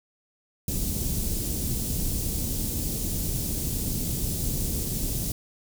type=band-stop noise; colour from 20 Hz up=pink; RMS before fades=-28 dBFS; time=0.68-5.32 s; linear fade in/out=2 ms; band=260 to 7200 Hz; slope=12 dB/octave; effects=none